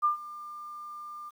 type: tone with ADSR envelope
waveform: sine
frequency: 1198 Hz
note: D6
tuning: 34 cents sharp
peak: -20 dBFS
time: 0.02-1.31 s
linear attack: 27 ms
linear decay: 120 ms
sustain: -19 dB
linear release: 28 ms
effects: 10-bit